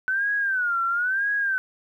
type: tone with vibrato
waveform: sine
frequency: 1501 Hz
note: F#6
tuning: 24 cents sharp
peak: -21 dBFS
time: 0.08-1.58 s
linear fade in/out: 0 ms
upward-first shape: sine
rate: 1 Hz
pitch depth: 170 cents each way
effects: 10-bit